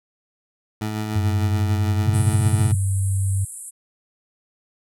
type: tone with tremolo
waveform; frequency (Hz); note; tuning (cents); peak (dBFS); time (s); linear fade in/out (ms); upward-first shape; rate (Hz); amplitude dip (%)
20% pulse; 107.5; A2; -40; -18; 0.81-2.72; 5; sine; 6.8; 30
type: tone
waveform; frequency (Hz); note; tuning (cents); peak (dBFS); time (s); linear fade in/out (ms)
sine; 96.5; G2; -27; -18; 1.15-3.45; 10
type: tone bursts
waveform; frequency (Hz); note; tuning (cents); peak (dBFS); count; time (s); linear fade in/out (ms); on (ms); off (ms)
sine; 121.3; B2; -31; -16; 11; 2.06-2.753; 10; 43; 22
type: band-pass noise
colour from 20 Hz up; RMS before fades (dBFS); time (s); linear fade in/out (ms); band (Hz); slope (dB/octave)
pink; -36; 2.13-3.71; 20; 7900 to 11000; 96
effects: none